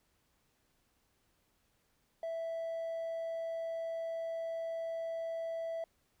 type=tone; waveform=triangle; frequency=659.3 Hz; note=E5; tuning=in tune; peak=-33 dBFS; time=2.23-5.84 s; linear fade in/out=2 ms; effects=tanh soft clip ceiling -30 dBFS + pink hiss -75 dBFS RMS until 6.2 s